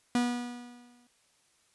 45% pulse tone with exponential decay, 243 Hz, B3, 28 cents flat, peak -23 dBFS, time 0.15-1.07 s, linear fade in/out 2 ms, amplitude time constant 200 ms, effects white hiss -68 dBFS RMS until 1.74 s + resampled to 24000 Hz

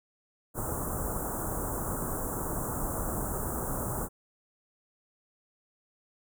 pink band-stop noise, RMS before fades -33 dBFS, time 0.54-4.09 s, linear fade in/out 50 ms, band 1400 to 7400 Hz, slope 48 dB/octave, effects none

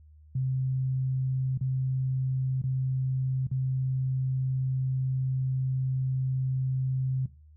sine tone with dropouts, 130.81 Hz, C3, in tune, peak -25 dBFS, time 0.35-7.26 s, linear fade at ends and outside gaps 5 ms, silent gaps 1.577-1.61 / 2.618-2.638 / 3.47-3.513 s, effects noise-tail reverb RT60 0.3 s tail -18 dB re dry + added 76 Hz sine -51 dBFS peak until 7.56 s

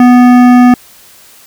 sine tone with hard clipping, 246.9 Hz, B3, in tune, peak -3 dBFS, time 0-0.74 s, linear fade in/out 2 ms, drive 14 dB, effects white hiss -39 dBFS RMS until 1.46 s

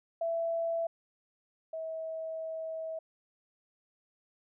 sine tone pair in turn, 666 / 644.4 Hz, E5 / E5, +18 / -39 cents, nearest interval minor second, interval 57 cents, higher first, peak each -29 / -35 dBFS, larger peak first, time 0.21-0.87 / 1.73-2.99 s, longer second, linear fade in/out 5 ms, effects none

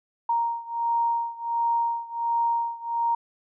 sine beating tone pair, 932.3 / 933.7 Hz, A#5 / A#5, 0 / +3 cents, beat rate 1.4 Hz, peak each -25 / -27 dBFS, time 0.29-3.15 s, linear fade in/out 5 ms, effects none

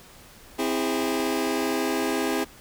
sawtooth chord, C augmented, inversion none, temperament just, 261.6 / 327 / 408.8 Hz, C4 / E4 / G#4, 0 / -14 / -27 cents, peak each -24 dBFS, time 0.58-2.45 s, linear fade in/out 20 ms, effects pink hiss -49 dBFS RMS until 2.6 s

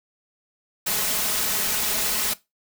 white noise with comb filter, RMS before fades -24 dBFS, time 0.86-2.34 s, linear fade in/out 10 ms, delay 4.7 ms, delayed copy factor +0.55, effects noise-tail reverb RT60 0.2 s tail -18 dB re dry

